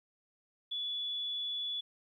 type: tone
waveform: sine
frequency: 3428 Hz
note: A7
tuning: 46 cents flat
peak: -34 dBFS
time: 0.71-1.81 s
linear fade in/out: 10 ms
effects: 12-bit